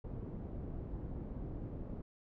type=low-pass noise; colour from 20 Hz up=pink; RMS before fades=-43 dBFS; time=0.04-2.02 s; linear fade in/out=5 ms; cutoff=370 Hz; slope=12 dB/octave; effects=none